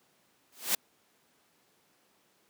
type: noise with exponential growth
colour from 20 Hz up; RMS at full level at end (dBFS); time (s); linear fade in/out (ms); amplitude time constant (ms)
white; -23; 0.52-0.75; 5; 48
effects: pink hiss -68 dBFS RMS until 2.49 s + high-pass 200 Hz 12 dB/octave